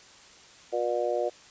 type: harmonic tone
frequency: 120 Hz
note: B2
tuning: 49 cents flat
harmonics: 3 / 4 / 5 / 6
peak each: -32 / -30 / -29 / -33 dBFS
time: 0.72-1.3 s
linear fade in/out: 20 ms
effects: white hiss -52 dBFS RMS until 1.5 s + resampled to 16000 Hz